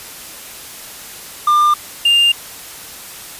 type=tone pair in turn; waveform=triangle; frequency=1199 / 2803 Hz; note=D6 / F7; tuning=+36 / +6 cents; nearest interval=octave + minor third; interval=1470 cents; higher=second; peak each=-7 dBFS; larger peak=neither; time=1.47-1.74 / 2.05-2.32 s; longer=neither; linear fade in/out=5 ms; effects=white hiss -33 dBFS RMS until 3.39 s + resampled to 32000 Hz